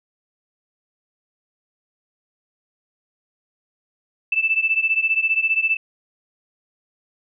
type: beating tone pair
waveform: sine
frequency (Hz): 2637 / 2652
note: E7 / E7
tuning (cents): 0 / +10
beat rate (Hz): 15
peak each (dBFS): -19 / -21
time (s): 4.32-5.77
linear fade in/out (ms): 5
effects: none